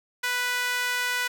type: tone with high-pass filter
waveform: sawtooth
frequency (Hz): 493.9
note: B4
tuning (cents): 0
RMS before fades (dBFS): -27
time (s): 0.23-1.28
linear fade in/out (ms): 10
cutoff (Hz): 1600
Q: 1.9
effects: none